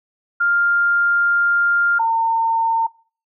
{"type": "tone pair in turn", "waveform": "sine", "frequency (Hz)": [1400, 908.7], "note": ["F6", "A#5"], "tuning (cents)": [4, -44], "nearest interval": "perfect fifth", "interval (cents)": 748, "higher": "first", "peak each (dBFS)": [-14, -14], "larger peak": "neither", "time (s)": [[0.4, 1.99], [1.99, 2.87]], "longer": "first", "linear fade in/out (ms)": 10, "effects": ["noise-tail reverb RT60 0.4 s tail -22 dB re dry"]}